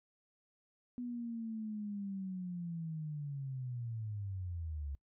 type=linear sweep; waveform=sine; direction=down; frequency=246.9 to 68.2 Hz; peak=-38 dBFS; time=0.98-4.95 s; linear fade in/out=0 ms; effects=noise-tail reverb RT60 0.1 s tail -24 dB re dry